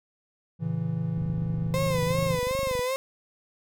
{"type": "chord", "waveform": "triangle", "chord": "A major", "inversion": "none", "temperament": "equal with one note detuned", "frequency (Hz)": [112.9, 138.59, 164.81], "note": ["A2", "C#3", "E3"], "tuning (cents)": [45, 0, 0], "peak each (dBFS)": [-31, -31, -26], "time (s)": [0.59, 2.4], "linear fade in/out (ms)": 50}
{"type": "click train", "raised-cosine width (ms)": 5, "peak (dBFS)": -24, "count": 41, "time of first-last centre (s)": [1.18, 2.793], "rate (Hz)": 24.8}
{"type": "tone with vibrato", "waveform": "35% pulse", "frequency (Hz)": 518, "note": "C5", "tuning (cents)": -17, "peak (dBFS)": -24, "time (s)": [1.74, 2.96], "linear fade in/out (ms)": 0, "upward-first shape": "sine", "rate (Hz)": 2.6, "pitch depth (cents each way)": 84}
{"effects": []}